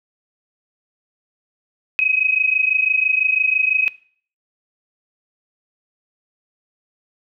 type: tone pair together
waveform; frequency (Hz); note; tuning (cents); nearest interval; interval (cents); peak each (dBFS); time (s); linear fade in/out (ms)
sine; 2519 / 2545; D#7 / D#7; +21 / +39; unison; 18; -17; 1.99-3.88; 0
effects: noise-tail reverb RT60 0.5 s tail -21 dB re dry